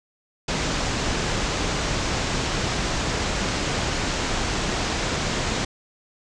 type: low-pass noise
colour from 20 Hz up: pink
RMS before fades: -25 dBFS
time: 0.48-5.65 s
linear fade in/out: 5 ms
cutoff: 7500 Hz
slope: 48 dB/octave
effects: none

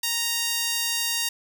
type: tone with high-pass filter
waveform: sawtooth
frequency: 932 Hz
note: A#5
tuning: 1 cent flat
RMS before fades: -26 dBFS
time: 0.03-1.29 s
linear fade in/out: 5 ms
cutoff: 3500 Hz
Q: 0.75
effects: none

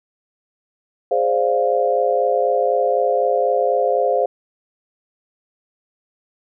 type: chord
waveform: sine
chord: D half-diminished seventh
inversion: second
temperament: equal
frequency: 415.3 / 523.3 / 587.3 / 698.5 Hz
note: Ab4 / C5 / D5 / F5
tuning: 0 / 0 / 0 / 0 cents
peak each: -22 / -18 / -23 / -20 dBFS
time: 1.11-4.26 s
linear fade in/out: 5 ms
effects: none

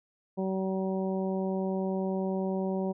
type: harmonic tone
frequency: 190 Hz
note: F#3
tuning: 46 cents sharp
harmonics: 1 / 2 / 3 / 4 / 5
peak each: -30 / -33 / -36 / -41 / -44 dBFS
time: 0.37-2.93 s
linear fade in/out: 20 ms
effects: none

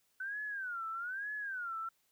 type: tone with vibrato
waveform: sine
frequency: 1502 Hz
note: F#6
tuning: 26 cents sharp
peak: -37 dBFS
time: 0.2-1.89 s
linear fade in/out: 5 ms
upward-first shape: sine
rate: 1.1 Hz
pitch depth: 220 cents each way
effects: white hiss -75 dBFS RMS until 2.11 s

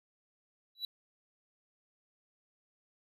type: tone with exponential growth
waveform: triangle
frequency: 3938 Hz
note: B7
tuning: 6 cents flat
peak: -29 dBFS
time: 0.75-0.85 s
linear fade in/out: 2 ms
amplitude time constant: 21 ms
effects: none

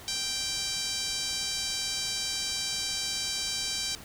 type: tone with band-pass filter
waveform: 5% pulse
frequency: 784 Hz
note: G5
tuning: in tune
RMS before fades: -32 dBFS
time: 0.08-3.95 s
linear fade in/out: 0 ms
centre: 4800 Hz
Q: 1.3
effects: pink hiss -47 dBFS RMS until 4.04 s

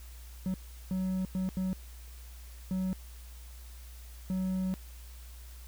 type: tone bursts at uneven times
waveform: triangle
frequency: 186.9 Hz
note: F#3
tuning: 18 cents sharp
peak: -27 dBFS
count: 6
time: 0.46-0.54 / 0.91-1.25 / 1.35-1.49 / 1.57-1.73 / 2.71-2.93 / 4.3-4.74 s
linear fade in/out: 0 ms
effects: added 60 Hz sine -45 dBFS peak until 5.67 s + white hiss -56 dBFS RMS until 5.67 s

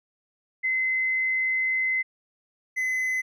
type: tone pair in turn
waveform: sine / triangle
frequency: 2051 / 2032 Hz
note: C7 / B6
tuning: -35 / +49 cents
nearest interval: unison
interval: 16 cents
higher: first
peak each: -22 dBFS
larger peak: neither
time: 0.63-2.03 / 2.76-3.22 s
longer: first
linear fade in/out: 20 ms
effects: none

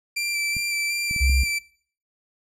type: tone with vibrato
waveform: sawtooth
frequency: 2349 Hz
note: D7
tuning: in tune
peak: -20 dBFS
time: 0.16-1.59 s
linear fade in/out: 10 ms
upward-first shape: square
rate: 2.7 Hz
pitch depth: 13 cents each way
type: clicks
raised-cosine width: 5 ms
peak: -22 dBFS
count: 5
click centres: 0.567 / 1.111 / 1.163 / 1.297 / 1.434 s
type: tone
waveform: sine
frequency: 66.2 Hz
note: C2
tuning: 21 cents sharp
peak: -17 dBFS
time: 1.2-1.44 s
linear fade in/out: 20 ms
effects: noise-tail reverb RT60 0.5 s tail -20 dB re dry + low-pass 12000 Hz 12 dB/octave

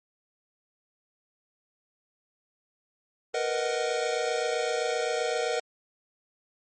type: chord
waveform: square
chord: B major seventh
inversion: third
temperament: equal with one note detuned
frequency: 466.2 / 493.9 / 622.3 / 742.1 Hz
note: A#4 / B4 / D#5 / F#5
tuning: 0 / 0 / 0 / +5 cents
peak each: -31 / -33 / -33 / -34 dBFS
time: 3.34-5.6 s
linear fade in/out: 5 ms
effects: MP3 32 kbps

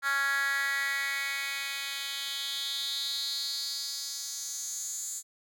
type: tone with high-pass filter sweep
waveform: 10% pulse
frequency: 277.2 Hz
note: C#4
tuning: in tune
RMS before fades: -33 dBFS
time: 0.02-5.23 s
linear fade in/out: 50 ms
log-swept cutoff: 1500 to 7500 Hz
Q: 4.5
effects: none

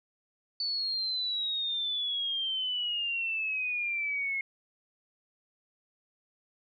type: exponential sweep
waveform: sine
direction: down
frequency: 4500 to 2159 Hz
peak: -29 dBFS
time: 0.6-4.41 s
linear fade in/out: 2 ms
effects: none

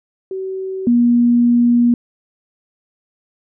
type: tone pair in turn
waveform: sine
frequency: 380.1 / 239.4 Hz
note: F#4 / A#3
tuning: +47 / +46 cents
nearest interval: minor sixth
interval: 801 cents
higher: first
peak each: -21 / -9 dBFS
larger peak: second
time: 0.31-0.87 / 0.87-1.94 s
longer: second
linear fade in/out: 2 ms
effects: none

